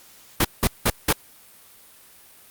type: noise bursts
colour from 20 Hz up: pink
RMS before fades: -18 dBFS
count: 4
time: 0.4-1.128 s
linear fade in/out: 5 ms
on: 47 ms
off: 180 ms
effects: white hiss -50 dBFS RMS until 2.5 s + Opus 48 kbps